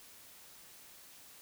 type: silence
effects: white hiss -56 dBFS RMS until 1.41 s